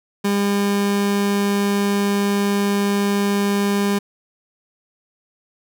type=tone; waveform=30% pulse; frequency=201.5 Hz; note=G3; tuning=48 cents sharp; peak=-14 dBFS; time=0.24-3.99 s; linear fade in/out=10 ms; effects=none